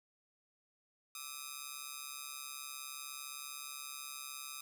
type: ring-modulated tone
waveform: 5% pulse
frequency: 1244.5 Hz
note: D#6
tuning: in tune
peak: -29 dBFS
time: 1.15-4.61 s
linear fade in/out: 2 ms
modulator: 69.7 Hz
effects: 11-bit